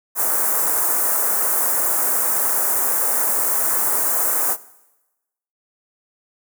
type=band-stop noise; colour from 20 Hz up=white; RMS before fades=-19 dBFS; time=0.15-4.57 s; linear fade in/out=50 ms; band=1500 to 7900 Hz; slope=24 dB/octave; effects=noise-tail reverb RT60 1.0 s tail -19 dB re dry + high-pass 400 Hz 12 dB/octave